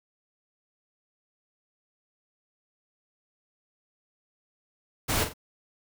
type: noise with echo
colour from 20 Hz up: pink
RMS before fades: -26 dBFS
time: 5.08-5.25 s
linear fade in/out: 20 ms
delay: 44 ms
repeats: 2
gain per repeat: -9 dB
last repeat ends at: 5.338 s
effects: none